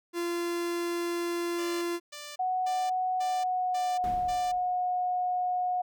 45% pulse tone, 344.4 Hz, F4, 24 cents flat, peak -29 dBFS, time 0.13-2 s, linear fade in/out 50 ms
5% pulse tone bursts, 590 Hz, D5, 8 cents sharp, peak -29 dBFS, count 6, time 1.58-4.52 s, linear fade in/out 10 ms, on 240 ms, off 300 ms
sine tone with pitch glide, 740 to 726.4 Hz, F#5 to F#5, 0 to -32 cents, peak -26 dBFS, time 2.39-5.82 s, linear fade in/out 10 ms, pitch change -32 cents, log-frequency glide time 3.2-4.14 s
brown noise with exponential decay, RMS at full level -33 dBFS, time 4.04-4.83 s, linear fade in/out 0 ms, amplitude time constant 170 ms
effects none

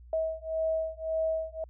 sine beating tone pair, 641 / 642.8 Hz, E5 / E5, -49 / -44 cents, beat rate 1.8 Hz, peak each -31 dBFS, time 0.13-1.64 s, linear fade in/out 2 ms, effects added 60 Hz sine -48 dBFS peak until 1.69 s

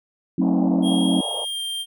sine chord, F# diminished seventh, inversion none, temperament just, 185 / 222 / 266.4 / 319.7 Hz, F#3 / A3 / C4 / Eb4, 0 / +16 / +31 / +47 cents, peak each -21 / -25 / -20 / -24 dBFS, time 0.38-1.21 s, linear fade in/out 5 ms
white band-pass noise, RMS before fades -32 dBFS, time 0.41-1.45 s, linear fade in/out 10 ms, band 480 to 850 Hz, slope 48 dB/octave
square tone with pitch glide, 3262 to 3180 Hz, G#7 to G7, -32 to +24 cents, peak -26 dBFS, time 0.82-1.86 s, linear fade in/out 50 ms, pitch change -44 cents, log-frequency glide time 1.28-1.62 s
effects none

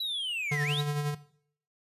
triangle linear two-way sweep, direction down then up, 3979 to 1760 to 3979 Hz, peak -29 dBFS, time 0-0.81 s, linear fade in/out 5 ms, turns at 0.63 s
square tone with tremolo, 146.6 Hz, D3, 3 cents flat, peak -27 dBFS, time 0.51-1.15 s, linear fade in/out 10 ms, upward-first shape sine, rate 11 Hz, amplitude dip 45%
effects noise-tail reverb RT60 0.6 s tail -17 dB re dry + resampled to 32000 Hz

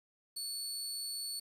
25% pulse tone, 4435 Hz, C#8, in tune, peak -33 dBFS, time 0.36-1.4 s, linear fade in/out 10 ms, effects 10-bit

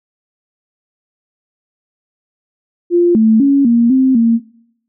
sine tone with pitch steps, 348.2 / 220.8 / 278.5 / 234.5 / 262.1 / 230 Hz, F4 / A3 / C#4 / A#3 / C4 / A#3, -5 / +6 / +8 / +11 / +3 / -23 cents, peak -7 dBFS, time 2.9-4.4 s, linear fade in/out 50 ms, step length 250 ms, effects noise-tail reverb RT60 0.8 s tail -23 dB re dry

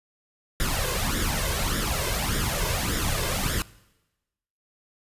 pink noise with flanger, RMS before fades -26 dBFS, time 0.6-3.62 s, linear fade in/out 0 ms, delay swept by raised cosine 0.56 to 1.96 ms, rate 1.7 Hz, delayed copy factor +0.7, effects noise-tail reverb RT60 1.0 s tail -21 dB re dry + resampled to 32000 Hz

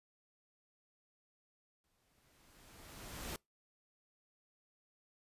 pink noise with exponential growth, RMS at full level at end -42 dBFS, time 1.84-3.36 s, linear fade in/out 1 ms, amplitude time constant 330 ms, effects noise-tail reverb RT60 0.2 s tail -26 dB re dry + resampled to 32000 Hz

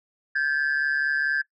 sine tone pair together, 1573 / 1717.5 Hz, G6 / A6, +6 / -42 cents, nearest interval major second, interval 152 cents, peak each -22 dBFS, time 0.35-1.42 s, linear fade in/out 10 ms, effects noise-tail reverb RT60 0.1 s tail -21 dB re dry + tanh soft clip ceiling -18 dBFS

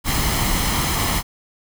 pink noise with comb filter, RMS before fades -20 dBFS, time 0.04-1.23 s, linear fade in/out 50 ms, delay 0.97 ms, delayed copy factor +0.5, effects none

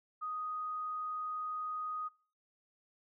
sine tone, 1246 Hz, D#6, 2 cents sharp, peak -36 dBFS, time 0.21-2.09 s, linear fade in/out 20 ms, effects noise-tail reverb RT60 0.4 s tail -24 dB re dry

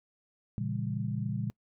sine chord, A# diminished seventh, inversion none, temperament just, 116.54 / 139.85 / 167.82 / 201.4 Hz, A#2 / C#3 / E3 / G3, 0 / +16 / +31 / +47 cents, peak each -34 / -36 / -39 / -36 dBFS, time 0.58-1.5 s, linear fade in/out 0 ms, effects noise-tail reverb RT60 0.1 s tail -25 dB re dry

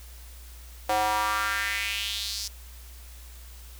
square tone with high-pass filter sweep, 106.4 Hz, G#2, 42 cents sharp, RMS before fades -28 dBFS, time 0.89-2.48 s, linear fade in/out 5 ms, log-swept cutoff 650 to 5400 Hz, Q 3.3, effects added 60 Hz sine -43 dBFS peak until 3.79 s + white hiss -51 dBFS RMS until 3.79 s

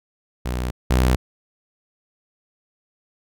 sawtooth tone pair in turn, 61.74 / 62.89 Hz, B1 / B1, 0 / +32 cents, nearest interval unison, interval 32 cents, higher second, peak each -19 / -11 dBFS, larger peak second, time 0.45-0.71 / 0.9-1.16 s, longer neither, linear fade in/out 10 ms, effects none

